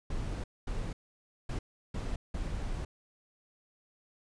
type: noise bursts at uneven times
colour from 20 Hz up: brown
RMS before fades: -35 dBFS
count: 5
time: 0.1-0.44 / 0.67-0.93 / 1.49-1.59 / 1.94-2.16 / 2.34-2.85 s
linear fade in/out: 5 ms
effects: resampled to 22050 Hz